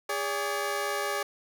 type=tone pair together; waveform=15% pulse; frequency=408.9 / 570.9 Hz; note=G#4 / D5; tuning=-27 / -49 cents; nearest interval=tritone; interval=578 cents; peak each=-25 dBFS; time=0.09-1.23 s; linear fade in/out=5 ms; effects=none